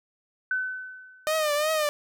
sine tone with exponential decay, 1513 Hz, F#6, 38 cents sharp, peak -22 dBFS, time 0.51-1.48 s, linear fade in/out 2 ms, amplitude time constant 210 ms
sawtooth tone with vibrato, 609 Hz, D#5, 37 cents flat, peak -19 dBFS, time 1.27-1.89 s, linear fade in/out 0 ms, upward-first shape triangle, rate 2.8 Hz, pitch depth 86 cents each way
effects none

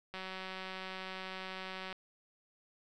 click train, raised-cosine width 0.3 ms, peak -27 dBFS, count 337, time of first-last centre 0.14-1.927 s, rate 188 Hz, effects none

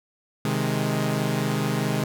sawtooth chord, Ab major, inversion first, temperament equal, 130.81 / 155.56 / 207.7 Hz, C3 / Eb3 / Ab3, 0 / 0 / 0 cents, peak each -23 dBFS, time 0.45-2.04 s, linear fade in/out 2 ms, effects none

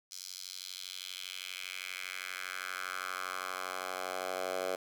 10% pulse tone with high-pass filter sweep, 92.5 Hz, F#2, in tune, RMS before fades -40 dBFS, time 0.11-4.76 s, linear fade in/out 5 ms, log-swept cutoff 5300 to 570 Hz, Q 2.3, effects none

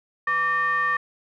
triangle ring-modulated tone, 329.6 Hz, E4, in tune, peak -15 dBFS, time 0.27-0.97 s, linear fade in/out 5 ms, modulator 1490 Hz, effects none

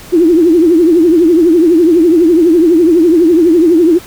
sine tone with vibrato, 335.2 Hz, E4, 29 cents sharp, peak -4 dBFS, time 0.12-3.99 s, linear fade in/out 20 ms, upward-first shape triangle, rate 12 Hz, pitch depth 160 cents each way, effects pink hiss -33 dBFS RMS until 4.06 s

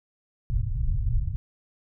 pink low-pass noise, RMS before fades -25 dBFS, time 0.5-1.36 s, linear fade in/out 0 ms, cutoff 130 Hz, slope 48 dB/octave, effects none

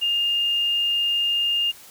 sine tone, 2819 Hz, F7, 16 cents sharp, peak -19 dBFS, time 0.01-1.72 s, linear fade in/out 20 ms, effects white hiss -46 dBFS RMS until 1.9 s

